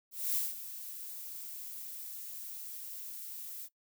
violet noise with ADSR envelope, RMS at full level -31 dBFS, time 0.11-3.69 s, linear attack 240 ms, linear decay 190 ms, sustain -13 dB, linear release 45 ms, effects noise-tail reverb RT60 0.1 s tail -19 dB re dry

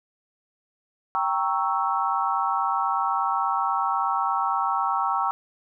sine chord, G diminished seventh, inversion none, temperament equal, 784 / 932.3 / 1108.7 / 1318.5 Hz, G5 / Bb5 / Db6 / Fb6, 0 / 0 / 0 / 0 cents, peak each -27 dBFS, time 1.15-5.31 s, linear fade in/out 0 ms, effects none

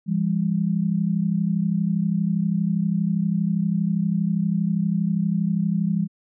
sine tone pair together, 168.92 / 201.4 Hz, E3 / G3, +43 / +47 cents, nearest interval minor third, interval 304 cents, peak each -22 dBFS, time 0.06-6.08 s, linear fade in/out 50 ms, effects none

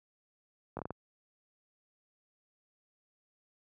slowing click train, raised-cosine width 1 ms, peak -24 dBFS, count 5, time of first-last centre 0.77-0.906 s, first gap 20 ms, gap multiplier 1.37, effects high-pass 80 Hz 12 dB/octave

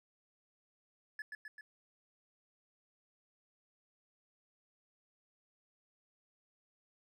triangle tone with echo, 1717 Hz, A6, 43 cents flat, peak -38 dBFS, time 1.19-1.22 s, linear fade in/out 2 ms, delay 130 ms, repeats 3, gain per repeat -3 dB, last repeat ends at 1.61 s, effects none

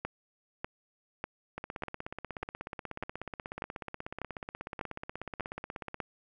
two click trains, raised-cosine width 0.5 ms, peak -23 / -19 dBFS, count 73 / 11, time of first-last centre 1.58-5.944 / 0.05-6.002 s, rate 16.5 / 1.68 Hz, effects none

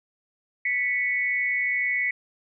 sine tone pair together, 1975.1 / 2217 Hz, B6 / C#7, 0 / 0 cents, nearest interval major second, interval 200 cents, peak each -25 dBFS, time 0.65-2.11 s, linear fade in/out 5 ms, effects none

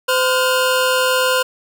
25% pulse tone pair together, 513 / 1417.8 Hz, C5 / F6, -34 / +26 cents, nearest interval octave + tritone, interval 1760 cents, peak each -12 / -15 dBFS, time 0.08-1.43 s, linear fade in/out 10 ms, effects none

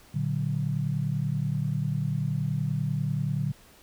sine chord, Bb augmented, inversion none, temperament equal with one note detuned, 116.54 / 146.83 / 186.5 Hz, Bb2 / D3 / F#3, 0 / 0 / +14 cents, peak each -31 / -27 / -33 dBFS, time 0.14-3.52 s, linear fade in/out 10 ms, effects pink hiss -55 dBFS RMS until 3.82 s

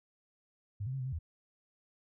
sine tone with pitch steps, 101.6 / 129.7 / 135 / 127.6 / 132.7 / 81.9 Hz, G#2 / C3 / C#3 / C3 / C3 / E2, -38 / -15 / -45 / -43 / +25 / -11 cents, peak -34 dBFS, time 0.8-1.19 s, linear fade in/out 10 ms, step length 65 ms, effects none

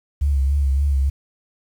sine tone with vibrato, 69.5 Hz, C#2, 5 cents sharp, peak -15 dBFS, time 0.21-1.1 s, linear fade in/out 10 ms, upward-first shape sine, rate 3.5 Hz, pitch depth 58 cents each way, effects 8-bit

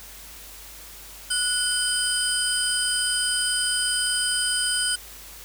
sine tone cluster, 1463 / 3065 / 4934 / 8420 / 9600 Hz, F#6 / G7 / D#8 / C9 / D9, -20 / -40 / -15 / +10 / +37 cents, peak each -28 dBFS, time 1.3-4.96 s, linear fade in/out 10 ms, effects added 50 Hz sine -48 dBFS peak until 5.44 s + white hiss -43 dBFS RMS until 5.44 s

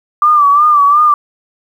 sine tone with vibrato, 1174.7 Hz, D6, in tune, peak -5 dBFS, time 0.22-1.14 s, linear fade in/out 2 ms, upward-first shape sine, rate 2.8 Hz, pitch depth 69 cents each way, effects 7-bit

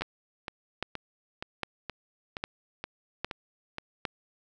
two click trains, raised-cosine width 0.3 ms, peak -14 / -19 dBFS, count 6 / 9, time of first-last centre 0.02-4.052 / 0.01-3.784 s, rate 1.24 / 2.12 Hz, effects none

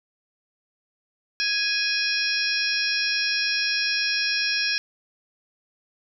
harmonic tone with a mistuned harmonic, 830.6 Hz, G#5, in tune, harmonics 2 / 3 / 4 / 5 / 6 / 7, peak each -28 / -27 / -33 / -31 / -30 / -27 dBFS, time 1.4-4.78 s, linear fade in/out 0 ms, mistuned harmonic 7, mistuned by -92 cents, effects none

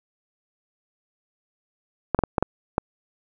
clicks, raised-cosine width 1 ms, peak -5 dBFS, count 6, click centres 2.147 / 2.19 / 2.237 / 2.382 / 2.426 / 2.781 s, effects none

